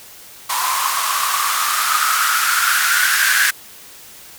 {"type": "noise with band-pass filter sweep", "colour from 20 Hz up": "violet", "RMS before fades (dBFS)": -17, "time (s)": [0.49, 3.51], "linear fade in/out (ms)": 10, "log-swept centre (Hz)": [1000, 1600], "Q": 8.7, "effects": ["white hiss -40 dBFS RMS until 4.38 s"]}